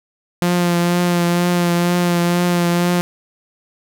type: tone with vibrato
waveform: sawtooth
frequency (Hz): 174.61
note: F3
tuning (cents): 0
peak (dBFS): -10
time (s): 0.42-3.01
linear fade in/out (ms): 0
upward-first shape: triangle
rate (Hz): 2.1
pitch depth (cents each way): 25
effects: none